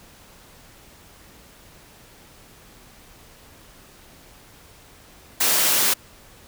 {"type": "high-pass noise", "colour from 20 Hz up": "white", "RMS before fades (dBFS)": -19, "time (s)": [5.4, 5.94], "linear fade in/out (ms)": 10, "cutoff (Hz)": 210, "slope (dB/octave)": 12, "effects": ["pink hiss -49 dBFS RMS until 6.47 s"]}